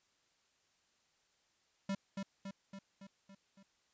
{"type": "tone with echo", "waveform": "square", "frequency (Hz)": 196, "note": "G3", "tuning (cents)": 0, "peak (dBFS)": -35, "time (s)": [1.89, 1.95], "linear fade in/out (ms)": 5, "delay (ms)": 280, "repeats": 6, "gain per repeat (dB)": -4, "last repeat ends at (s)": 3.63, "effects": ["white hiss -75 dBFS RMS until 3.93 s", "resampled to 16000 Hz"]}